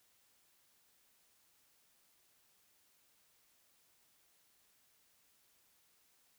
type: silence
effects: white hiss -72 dBFS RMS until 6.38 s